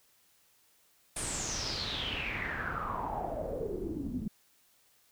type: noise with low-pass filter sweep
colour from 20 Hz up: pink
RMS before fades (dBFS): -36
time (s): 1.16-4.28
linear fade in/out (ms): 5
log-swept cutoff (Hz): 9500 to 210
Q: 7.6
effects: white hiss -67 dBFS RMS until 5.11 s